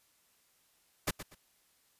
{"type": "noise with echo", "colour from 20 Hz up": "pink", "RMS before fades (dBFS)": -30, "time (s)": [1.07, 1.11], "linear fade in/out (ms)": 10, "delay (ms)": 120, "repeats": 2, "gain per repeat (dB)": -12, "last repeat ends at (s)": 1.35, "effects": ["white hiss -70 dBFS RMS until 1.99 s", "resampled to 32000 Hz"]}